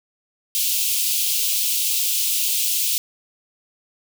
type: high-pass noise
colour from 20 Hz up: white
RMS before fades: -21 dBFS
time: 0.55-2.98 s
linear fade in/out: 0 ms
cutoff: 2600 Hz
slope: 48 dB/octave
effects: none